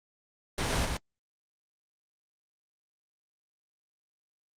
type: noise with echo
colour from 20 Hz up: pink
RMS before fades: -29 dBFS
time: 0.58-0.85 s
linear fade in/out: 2 ms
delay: 120 ms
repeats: 1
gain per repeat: -3 dB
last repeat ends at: 0.97 s
effects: low-pass 8000 Hz 12 dB/octave + Opus 32 kbps